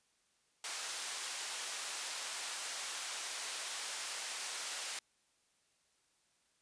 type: band-pass noise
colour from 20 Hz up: white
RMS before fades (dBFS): -42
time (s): 0.64-4.99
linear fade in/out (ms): 2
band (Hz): 670 to 8700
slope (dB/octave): 12
effects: white hiss -75 dBFS RMS until 6.61 s + resampled to 22050 Hz